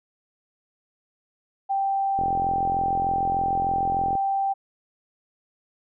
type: tone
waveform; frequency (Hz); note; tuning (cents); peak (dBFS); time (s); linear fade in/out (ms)
sine; 784; G5; 0; -21; 1.69-4.54; 20
type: click train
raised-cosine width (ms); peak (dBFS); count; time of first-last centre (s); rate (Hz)
2; -19; 86; 2.19-4.153; 43.3
effects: none